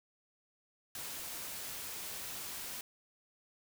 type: noise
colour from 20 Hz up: white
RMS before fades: -43 dBFS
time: 0.95-2.81 s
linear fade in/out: 2 ms
effects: none